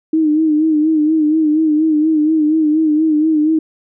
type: tone with vibrato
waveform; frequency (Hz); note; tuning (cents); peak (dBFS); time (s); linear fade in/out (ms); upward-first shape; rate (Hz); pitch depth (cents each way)
sine; 310; D#4; -6; -10; 0.13-3.59; 5; sine; 4.2; 59
effects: none